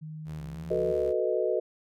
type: tone with pitch glide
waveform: sine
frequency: 155.56 to 169.64 Hz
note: D#3 to E3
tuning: 0 to +50 cents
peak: -37 dBFS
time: 0.01-0.93 s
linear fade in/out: 20 ms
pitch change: +150 cents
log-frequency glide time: 0.39-0.71 s
type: tone with vibrato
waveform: sawtooth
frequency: 72.6 Hz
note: D2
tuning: 19 cents flat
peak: -38 dBFS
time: 0.25-1.14 s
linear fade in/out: 50 ms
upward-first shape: square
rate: 3.3 Hz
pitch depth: 97 cents each way
type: chord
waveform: sine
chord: B dominant seventh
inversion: second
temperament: equal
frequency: 370 / 440 / 493.9 / 622.3 Hz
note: F#4 / A4 / B4 / D#5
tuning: 0 / 0 / 0 / 0 cents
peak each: -30 dBFS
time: 0.7-1.6 s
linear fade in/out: 10 ms
effects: none